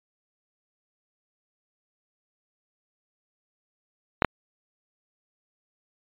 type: clicks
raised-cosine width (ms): 0.5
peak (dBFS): -3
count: 2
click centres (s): 4.222 / 4.247
effects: resampled to 8000 Hz